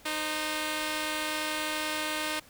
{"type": "tone pair together", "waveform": "5% pulse", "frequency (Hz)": [307.7, 523.3], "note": ["D#4", "C5"], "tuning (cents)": [-19, 0], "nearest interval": "major sixth", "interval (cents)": 919, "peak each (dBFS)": [-19, -26], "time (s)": [0.05, 2.4], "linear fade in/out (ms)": 10, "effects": ["pink hiss -55 dBFS RMS until 2.49 s"]}